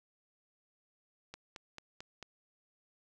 click train, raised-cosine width 0.2 ms, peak -28 dBFS, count 5, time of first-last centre 1.34-2.227 s, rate 4.51 Hz, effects none

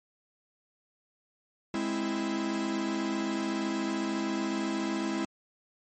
45% pulse chord, Ab augmented, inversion none, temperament equal, 207.7 / 261.6 / 329.6 Hz, Ab3 / C4 / E4, 0 / 0 / 0 cents, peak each -34 / -35 / -32 dBFS, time 1.74-5.25 s, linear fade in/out 2 ms, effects MP3 32 kbps

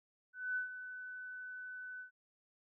sine tone with ADSR envelope, 1502 Hz, F#6, 26 cents sharp, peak -33 dBFS, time 0.33-2.11 s, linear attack 230 ms, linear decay 120 ms, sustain -11 dB, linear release 110 ms, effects none

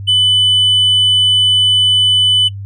sine tone with tanh clipping, 3000 Hz, F#7, 23 cents sharp, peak -8 dBFS, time 0.07-2.49 s, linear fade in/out 20 ms, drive 1 dB, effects noise-tail reverb RT60 0.1 s tail -20 dB re dry + added 99 Hz sine -23 dBFS peak until 2.65 s

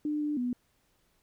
sine tone with pitch steps, 299.4 / 297.1 / 246.1 Hz, D4 / D4 / B3, +33 / +20 / -6 cents, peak -28 dBFS, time 0.05-0.53 s, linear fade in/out 2 ms, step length 160 ms, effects pink hiss -71 dBFS RMS until 1.22 s

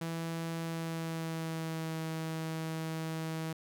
sawtooth tone with pitch glide, 165 to 160.67 Hz, E3 to E3, +2 to -44 cents, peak -31 dBFS, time 0.01-3.53 s, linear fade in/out 5 ms, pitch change -46 cents, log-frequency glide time 0.6-1.99 s, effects none

